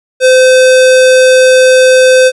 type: tone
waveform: square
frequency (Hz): 514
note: C5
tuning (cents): -31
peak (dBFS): -3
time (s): 0.2-2.32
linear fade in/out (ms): 50
effects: resampled to 24000 Hz